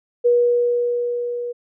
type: tone with level ramp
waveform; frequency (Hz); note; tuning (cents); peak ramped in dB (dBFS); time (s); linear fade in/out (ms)
sine; 482.2; B4; -41; -11 to -24; 0.24-1.53; 20
effects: none